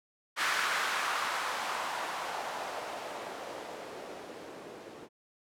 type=noise with low-pass filter sweep; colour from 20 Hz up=violet; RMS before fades=-36 dBFS; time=0.36-5.09 s; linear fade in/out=50 ms; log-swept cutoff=1500 to 350 Hz; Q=1.6; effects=none